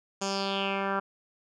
10% pulse tone with low-pass filter sweep, 196 Hz, G3, in tune, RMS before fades -30 dBFS, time 0.21-1 s, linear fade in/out 10 ms, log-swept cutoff 6800 to 1400 Hz, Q 4.1, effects none

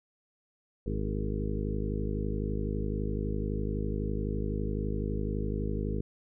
harmonic tone with a mistuned harmonic, 51.91 Hz, G#1, in tune, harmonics 1 / 2 / 3 / 4 / 5 / 6 / 7 / 8 / 9, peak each -33 / -36 / -38 / -37 / -42 / -41 / -45 / -40 / -42 dBFS, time 0.86-6.01 s, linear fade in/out 5 ms, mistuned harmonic 8, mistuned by -27 cents, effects none

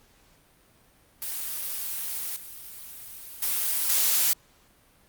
blue noise with level steps, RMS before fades -32 / -42 / -26 / -22 dBFS, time 1.22-4.33 s, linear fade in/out 0 ms, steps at 2.36 / 3.42 / 3.89 s, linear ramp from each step 5 ms, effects pink hiss -60 dBFS RMS until 5.08 s + Opus 48 kbps

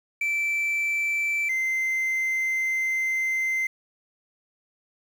sine tone pair in turn, 2330 / 2076 Hz, D7 / C7, -14 / -14 cents, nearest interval major second, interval 200 cents, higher first, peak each -20 dBFS, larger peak neither, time 0.21-1.49 / 1.49-3.67 s, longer second, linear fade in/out 5 ms, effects tanh soft clip ceiling -22 dBFS + 8-bit

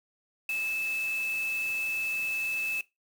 sine tone in noise, 2617 Hz, E7, 13 cents flat, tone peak -28 dBFS, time 0.49-2.81 s, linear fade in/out 2 ms, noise white, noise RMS -44 dBFS, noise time 0.49-2.81 s, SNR +13 dB, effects noise-tail reverb RT60 0.2 s tail -18 dB re dry

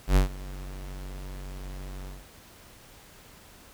square tone with ADSR envelope, 47.26 Hz, F#1, 37 cents sharp, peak -16 dBFS, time 0.07-2.27 s, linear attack 92 ms, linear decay 120 ms, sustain -21 dB, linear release 200 ms, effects pink hiss -52 dBFS RMS until 3.73 s

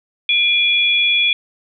sine tone pair together, 2400 / 3381 Hz, D7 / G#7, +37 / +30 cents, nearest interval tritone, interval 593 cents, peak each -15 dBFS, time 0.29-1.33 s, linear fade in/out 2 ms, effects none

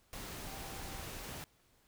sine tone in noise, 780 Hz, G5, 9 cents flat, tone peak -53 dBFS, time 0.47-1.03 s, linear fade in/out 0 ms, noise pink, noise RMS -45 dBFS, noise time 0.13-1.44 s, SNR -11 dB, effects pink hiss -70 dBFS RMS until 1.87 s

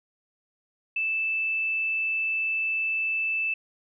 sine tone, 2637 Hz, E7, in tune, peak -24 dBFS, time 0.96-3.54 s, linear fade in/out 5 ms, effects none

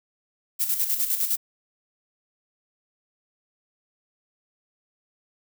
violet noise with tremolo, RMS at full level -23 dBFS, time 0.59-1.37 s, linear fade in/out 20 ms, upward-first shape square, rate 9.8 Hz, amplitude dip 55%, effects none

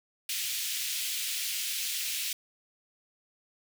pink high-pass noise, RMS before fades -33 dBFS, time 0.29-2.33 s, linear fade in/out 2 ms, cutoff 2500 Hz, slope 24 dB/octave, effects none

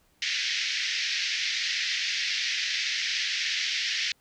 pink band-pass noise, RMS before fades -29 dBFS, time 0.22-4.12 s, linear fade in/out 2 ms, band 1800 to 5800 Hz, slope 48 dB/octave, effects pink hiss -66 dBFS RMS until 4.2 s

